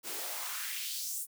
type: noise with high-pass filter sweep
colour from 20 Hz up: white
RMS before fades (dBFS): -38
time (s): 0.03-1.27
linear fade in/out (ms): 50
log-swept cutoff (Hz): 260 to 10000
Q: 2
effects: none